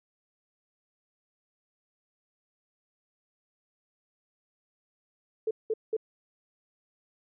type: tone bursts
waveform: sine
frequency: 440 Hz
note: A4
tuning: in tune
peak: -25 dBFS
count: 3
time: 5.47-5.967 s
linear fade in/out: 5 ms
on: 39 ms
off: 190 ms
effects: none